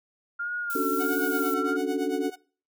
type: tone with vibrato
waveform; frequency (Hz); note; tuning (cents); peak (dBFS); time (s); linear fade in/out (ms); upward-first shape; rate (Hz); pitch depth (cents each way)
sine; 1396.9; F6; 0; -28; 0.39-1.77; 10; sine; 1.5; 58
type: noise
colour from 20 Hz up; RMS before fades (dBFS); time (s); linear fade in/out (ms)
violet; -36; 0.7-1.54; 0
type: chord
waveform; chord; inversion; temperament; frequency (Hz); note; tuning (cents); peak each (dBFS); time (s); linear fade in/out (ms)
sine; D major seventh; third; equal; 277.2 / 293.7 / 370 / 440; C#4 / D4 / F#4 / A4; 0 / 0 / 0 / 0; -30; 0.75-2.3; 5
type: tone with tremolo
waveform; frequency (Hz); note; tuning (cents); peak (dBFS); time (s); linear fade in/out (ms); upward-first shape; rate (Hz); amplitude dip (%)
sawtooth; 738; F#5; -5; -29; 0.99-2.36; 20; triangle; 8.9; 90
effects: noise-tail reverb RT60 0.4 s tail -22 dB re dry